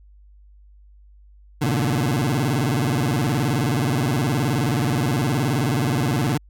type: tone with vibrato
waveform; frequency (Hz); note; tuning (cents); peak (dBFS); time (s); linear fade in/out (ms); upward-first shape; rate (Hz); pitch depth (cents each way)
25% pulse; 132.6; C3; +23; -15; 1.61-6.38; 10; square; 19; 220
effects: added 50 Hz sine -46 dBFS peak until 6.49 s